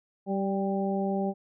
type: harmonic tone with a mistuned harmonic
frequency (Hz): 194.8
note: G3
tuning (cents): -11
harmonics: 1 / 2 / 3 / 4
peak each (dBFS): -28 / -32 / -34 / -34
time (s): 0.26-1.34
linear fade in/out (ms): 50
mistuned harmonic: 4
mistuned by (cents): +22
effects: none